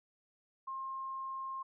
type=tone; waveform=sine; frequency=1065 Hz; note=C6; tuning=30 cents sharp; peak=-38 dBFS; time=0.67-1.63 s; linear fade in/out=10 ms; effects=none